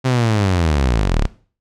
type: linear sweep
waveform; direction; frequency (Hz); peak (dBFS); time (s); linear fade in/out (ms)
sawtooth; down; 132.6 to 30.01; -10; 0.04-1.27; 20
effects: noise-tail reverb RT60 0.4 s tail -18 dB re dry + low-pass 7000 Hz 12 dB/octave